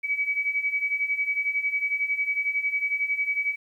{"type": "beating tone pair", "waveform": "sine", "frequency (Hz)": [2270, 2281], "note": ["C#7", "C#7"], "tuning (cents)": [41, 49], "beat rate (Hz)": 11, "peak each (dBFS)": [-29, -25], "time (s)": [0.03, 3.56], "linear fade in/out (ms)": 20, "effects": ["10-bit"]}